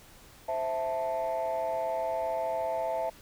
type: chord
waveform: sine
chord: A minor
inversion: first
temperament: equal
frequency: 523.3 / 659.3 / 880 Hz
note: C5 / E5 / A5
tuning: 0 / 0 / 0 cents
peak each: -34 / -29 / -32 dBFS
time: 0.48-3.1 s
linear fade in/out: 10 ms
effects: tanh soft clip ceiling -24 dBFS + pink hiss -54 dBFS RMS until 3.21 s